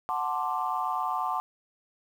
sine chord, D dominant seventh, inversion first, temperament equal, 740 / 880 / 1046.5 / 1174.7 Hz, F#5 / A5 / C6 / D6, 0 / 0 / 0 / 0 cents, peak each -32 dBFS, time 0.09-1.4 s, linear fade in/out 0 ms, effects tanh soft clip ceiling -16 dBFS + 9-bit

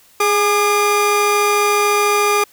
30% pulse tone pair together, 414 / 1208.1 Hz, G#4 / D6, -5 / +49 cents, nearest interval octave + perfect fifth, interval 1854 cents, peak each -13 dBFS, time 0.2-2.44 s, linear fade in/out 5 ms, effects white hiss -50 dBFS RMS until 2.52 s

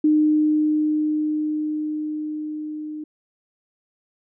sine tone with level ramp, 305.1 Hz, D#4, 34 cents flat, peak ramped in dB -13 to -29 dBFS, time 0.04-3.04 s, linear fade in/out 5 ms, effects none

